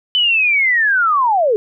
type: linear sweep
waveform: sine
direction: down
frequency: 3037 to 402.1 Hz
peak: -11 dBFS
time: 0.15-1.56 s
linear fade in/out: 0 ms
effects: none